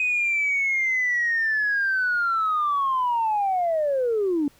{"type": "linear sweep", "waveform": "sine", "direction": "down", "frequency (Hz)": [2515, 277.2], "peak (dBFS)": -19, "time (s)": [0, 4.48], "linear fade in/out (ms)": 2, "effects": ["tanh soft clip ceiling -16 dBFS", "pink hiss -57 dBFS RMS until 4.59 s"]}